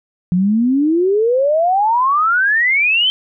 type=exponential sweep; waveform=sine; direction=up; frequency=172.9 to 3144 Hz; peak=-11 dBFS; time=0.32-3.1 s; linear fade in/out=0 ms; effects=none